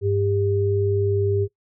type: tone pair together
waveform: sine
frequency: 99.85 / 399.4 Hz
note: G2 / G4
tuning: +32 / +32 cents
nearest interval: 2 octaves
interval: 2400 cents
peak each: -21 dBFS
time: 0.01-1.48 s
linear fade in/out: 50 ms
effects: noise-tail reverb RT60 0.1 s tail -19 dB re dry